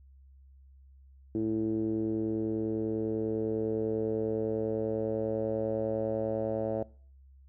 10% pulse tone with low-pass filter sweep, 110 Hz, A2, in tune, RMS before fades -31 dBFS, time 1.35-6.83 s, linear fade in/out 0 ms, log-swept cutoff 330 to 620 Hz, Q 4.2, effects noise-tail reverb RT60 0.5 s tail -23 dB re dry + added 67 Hz sine -53 dBFS peak until 7.48 s

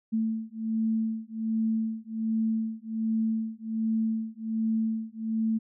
sine beating tone pair, 221.6 / 222.9 Hz, A3 / A3, +13 / +23 cents, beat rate 1.3 Hz, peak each -29 dBFS, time 0.12-5.59 s, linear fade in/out 20 ms, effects none

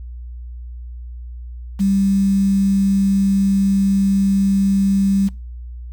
sine tone with quantisation, 196 Hz, G3, in tune, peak -13 dBFS, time 1.79-5.29 s, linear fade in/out 20 ms, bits 6, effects noise-tail reverb RT60 0.3 s tail -23 dB re dry + added 60 Hz sine -29 dBFS peak until 5.92 s

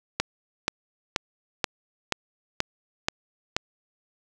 click train, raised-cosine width 0.2 ms, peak -5 dBFS, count 8, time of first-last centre 0.2-3.565 s, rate 2.08 Hz, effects none

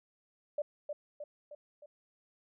sine tone with echo, 590 Hz, D5, 8 cents sharp, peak -30 dBFS, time 0.58-0.62 s, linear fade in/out 5 ms, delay 310 ms, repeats 4, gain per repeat -5 dB, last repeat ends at 1.86 s, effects none

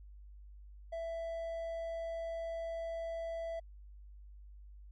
triangle tone, 663 Hz, E5, 10 cents sharp, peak -35 dBFS, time 0.92-3.6 s, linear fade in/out 10 ms, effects added 50 Hz sine -50 dBFS peak until 4.91 s + MP3 48 kbps

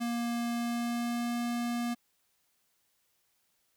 square tone with pitch glide, 236.2 to 238.3 Hz, A#3 to A#3, +23 to +38 cents, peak -31 dBFS, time 0-1.95 s, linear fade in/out 20 ms, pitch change +15 cents, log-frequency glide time 0.54-1.37 s, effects white hiss -74 dBFS RMS until 3.76 s

